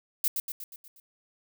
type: noise with echo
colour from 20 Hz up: violet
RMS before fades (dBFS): -25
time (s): 0.24-0.28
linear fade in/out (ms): 2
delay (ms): 120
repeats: 6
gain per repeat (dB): -5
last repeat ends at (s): 1
effects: none